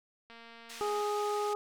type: click train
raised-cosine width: 0.3 ms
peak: -36 dBFS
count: 165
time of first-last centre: 0.3-1.01 s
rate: 231 Hz
type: band-pass noise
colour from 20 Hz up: pink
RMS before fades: -47 dBFS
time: 0.69-1.54 s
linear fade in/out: 10 ms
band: 2000 to 8000 Hz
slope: 12 dB/octave
type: harmonic tone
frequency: 415.3 Hz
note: G#4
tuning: in tune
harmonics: 1 / 2 / 3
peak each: -32 / -35 / -37 dBFS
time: 0.81-1.55 s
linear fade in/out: 0 ms
effects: none